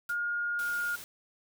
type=noise with exponential decay; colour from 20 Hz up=white; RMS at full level=-43 dBFS; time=0.09-0.22 s; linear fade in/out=1 ms; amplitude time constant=27 ms
type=tone; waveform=sine; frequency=1423 Hz; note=F6; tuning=32 cents sharp; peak=-29 dBFS; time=0.09-0.96 s; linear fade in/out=10 ms
type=noise; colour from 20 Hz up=white; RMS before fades=-45 dBFS; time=0.59-1.04 s; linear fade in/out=0 ms
effects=none